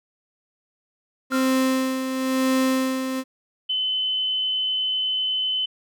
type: tone with tremolo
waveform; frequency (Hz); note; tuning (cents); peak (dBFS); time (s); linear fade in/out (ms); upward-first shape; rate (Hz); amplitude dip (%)
35% pulse; 261.6; C4; 0; -16; 1.3-3.24; 50; sine; 0.98; 55
type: tone with exponential decay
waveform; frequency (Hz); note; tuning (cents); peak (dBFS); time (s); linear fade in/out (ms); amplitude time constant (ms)
triangle; 1381; F6; -20; -22; 1.32-1.69; 0; 79
type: tone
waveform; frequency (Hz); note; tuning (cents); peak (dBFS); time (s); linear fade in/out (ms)
sine; 3036; F#7; +44; -21; 3.69-5.66; 10
effects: none